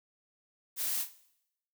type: noise with echo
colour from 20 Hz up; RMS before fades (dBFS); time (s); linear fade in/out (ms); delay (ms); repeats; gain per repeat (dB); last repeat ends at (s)
blue; -33; 0.76-1.06; 50; 40; 3; -12; 1.18
effects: noise-tail reverb RT60 0.8 s tail -18 dB re dry